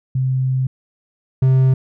sine / triangle tone pair in turn, 130.4 / 131.16 Hz, C3 / C3, -5 / +5 cents, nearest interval unison, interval 10 cents, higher second, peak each -15 / -8 dBFS, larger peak second, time 0.15-0.67 / 1.42-1.74 s, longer first, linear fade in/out 5 ms, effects none

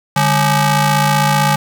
sawtooth ring-modulated tone, 349.2 Hz, F4, in tune, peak -4 dBFS, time 0.16-1.56 s, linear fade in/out 5 ms, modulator 496 Hz, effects none

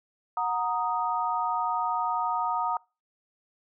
sine chord, D# minor, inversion first, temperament equal with one note detuned, 732.8 / 932.3 / 1244.5 Hz, F#5 / A#5 / D#6, -17 / 0 / 0 cents, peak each -31 / -28 / -30 dBFS, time 0.37-2.77 s, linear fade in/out 2 ms, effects noise-tail reverb RT60 0.3 s tail -26 dB re dry

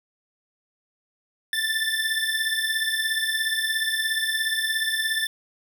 25% pulse beating tone pair, 1760 / 1777 Hz, A6 / A6, 0 / +17 cents, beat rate 17 Hz, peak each -22 dBFS, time 1.53-5.27 s, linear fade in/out 2 ms, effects none

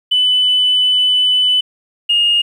sine tone pair in turn, 2998 / 2845 Hz, F#7 / F7, +22 / +31 cents, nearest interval minor second, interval 91 cents, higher first, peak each -9 dBFS, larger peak neither, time 0.11-1.61 / 2.09-2.42 s, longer first, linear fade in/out 10 ms, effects tanh soft clip ceiling -5 dBFS + 8-bit

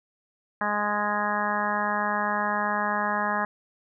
harmonic tone, 207.8 Hz, G#3, 1 cent sharp, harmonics 1 / 2 / 3 / 4 / 5 / 6 / 7 / 8 / 9, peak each -33 / -40 / -33 / -30 / -30 / -32 / -38 / -30 / -37 dBFS, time 0.61-3.45 s, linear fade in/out 2 ms, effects none

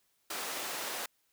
pink high-pass noise, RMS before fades -38 dBFS, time 0.3-1.06 s, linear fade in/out 5 ms, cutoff 500 Hz, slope 12 dB/octave, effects white hiss -74 dBFS RMS until 1.32 s

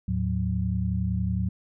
sine tone cluster, 79 / 109.9 / 183.8 Hz, D#2 / A2 / F#3, +27 / -2 / -11 cents, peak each -28 dBFS, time 0.08-1.49 s, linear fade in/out 5 ms, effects none

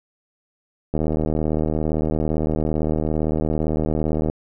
click train, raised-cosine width 2 ms, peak -9 dBFS, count 262, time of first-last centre 0.94-4.299 s, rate 77.7 Hz, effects none

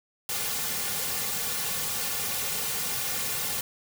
white noise with comb filter, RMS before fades -30 dBFS, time 0.29-3.61 s, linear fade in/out 2 ms, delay 3.1 ms, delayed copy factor -0.95, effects none

